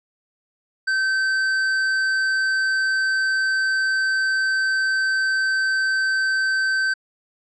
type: tone with tanh clipping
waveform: triangle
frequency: 1546 Hz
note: G6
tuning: 24 cents flat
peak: -20 dBFS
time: 0.87-6.94 s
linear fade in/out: 10 ms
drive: 15 dB
effects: low-pass 7000 Hz 12 dB/octave